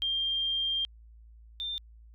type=tone pair in turn; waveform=sine; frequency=3191 / 3591 Hz; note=G7 / A7; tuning=+30 / +35 cents; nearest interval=major second; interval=205 cents; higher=second; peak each=-27 / -32 dBFS; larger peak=first; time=0.02-0.85 / 1.6-1.78 s; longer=first; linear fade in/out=0 ms; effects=added 56 Hz sine -50 dBFS peak until 2.14 s